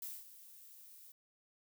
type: noise with ADSR envelope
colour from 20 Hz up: violet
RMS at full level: -43 dBFS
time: 0.02-1.12 s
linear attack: 4 ms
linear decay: 220 ms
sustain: -14 dB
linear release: 4 ms
effects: none